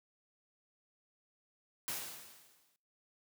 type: noise with exponential decay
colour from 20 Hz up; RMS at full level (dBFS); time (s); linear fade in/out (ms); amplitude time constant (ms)
white; -37; 1.88-2.76; 0; 190
effects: noise-tail reverb RT60 0.6 s tail -24 dB re dry + high-pass 100 Hz 12 dB/octave